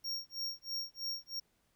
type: tone with tremolo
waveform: square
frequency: 5560 Hz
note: F8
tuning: 9 cents flat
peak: -35 dBFS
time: 0.04-1.4 s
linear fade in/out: 10 ms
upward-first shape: sine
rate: 3.1 Hz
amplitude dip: 100%
effects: pink hiss -75 dBFS RMS until 1.75 s